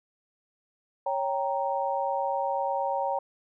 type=chord; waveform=sine; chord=G diminished; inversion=second; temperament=equal; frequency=554.4 / 784 / 932.3 Hz; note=Db5 / G5 / Bb5; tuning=0 / 0 / 0 cents; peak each=-30 dBFS; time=1.06-3.19 s; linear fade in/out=5 ms; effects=none